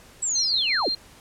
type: linear sweep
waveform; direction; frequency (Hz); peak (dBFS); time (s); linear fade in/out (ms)
sine; down; 7910 to 190; -22; 0.22-0.89; 10
type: tone with tremolo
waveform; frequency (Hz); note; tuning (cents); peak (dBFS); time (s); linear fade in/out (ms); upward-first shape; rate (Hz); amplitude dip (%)
sine; 4186; C8; 0; -22; 0.35-0.95; 5; triangle; 5.8; 50
effects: pink hiss -50 dBFS RMS until 1.2 s + low-pass 12000 Hz 12 dB/octave